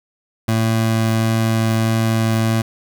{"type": "tone", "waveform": "25% pulse", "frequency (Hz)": 112.3, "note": "A2", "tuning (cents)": 36, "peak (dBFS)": -11, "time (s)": [0.48, 2.62], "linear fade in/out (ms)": 5, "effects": []}